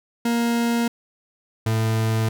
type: tone pair in turn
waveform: 40% pulse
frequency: 234.6 / 111.2 Hz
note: A#3 / A2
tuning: +11 / +19 cents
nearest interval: octave + minor second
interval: 1292 cents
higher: first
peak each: -18 dBFS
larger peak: neither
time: 0.25-0.88 / 1.66-2.29 s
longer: neither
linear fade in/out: 5 ms
effects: none